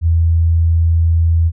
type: tone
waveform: sine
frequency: 82.8 Hz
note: E2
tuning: 8 cents sharp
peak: -9 dBFS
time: 0.01-1.52 s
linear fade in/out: 50 ms
effects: none